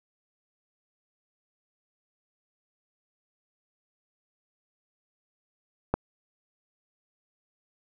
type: click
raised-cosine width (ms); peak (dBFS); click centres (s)
1; -9; 5.94
effects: none